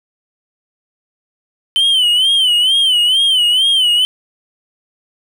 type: tone with vibrato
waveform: triangle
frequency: 3056 Hz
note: G7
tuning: 45 cents flat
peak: -8 dBFS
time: 1.76-4.05 s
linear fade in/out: 0 ms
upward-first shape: sine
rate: 2.2 Hz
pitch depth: 110 cents each way
effects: none